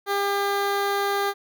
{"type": "tone with notch filter", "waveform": "15% pulse", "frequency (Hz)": 400.9, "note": "G4", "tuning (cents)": 39, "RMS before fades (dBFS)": -24, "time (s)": [0.06, 1.34], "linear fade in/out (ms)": 50, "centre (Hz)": 7900, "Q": 1.3, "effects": []}